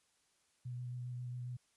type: tone with vibrato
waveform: sine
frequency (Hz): 123.47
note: B2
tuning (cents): 0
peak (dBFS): -40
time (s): 0.65-1.57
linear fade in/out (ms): 10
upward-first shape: square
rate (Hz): 7.4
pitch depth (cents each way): 12
effects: white hiss -75 dBFS RMS until 1.76 s + resampled to 24000 Hz